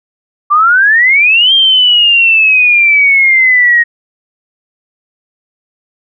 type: exponential two-way sweep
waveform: sine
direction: up then down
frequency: 1157 to 3210 to 1869 Hz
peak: -4 dBFS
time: 0.5-3.84 s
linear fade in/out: 20 ms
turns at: 1.53 s
effects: none